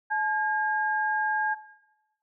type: tone pair together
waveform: sine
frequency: 858 / 1619.7 Hz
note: A5 / G#6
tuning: -44 / -44 cents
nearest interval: major seventh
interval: 1100 cents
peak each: -27 dBFS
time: 0.1-1.55 s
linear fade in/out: 20 ms
effects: noise-tail reverb RT60 1.0 s tail -17 dB re dry